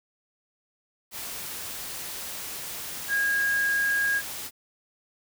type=tone in noise; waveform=sine; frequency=1635 Hz; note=G#6; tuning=28 cents flat; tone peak=-22 dBFS; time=3.08-4.22 s; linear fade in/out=50 ms; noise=white; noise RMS=-36 dBFS; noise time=1.11-4.51 s; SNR=+11 dB; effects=none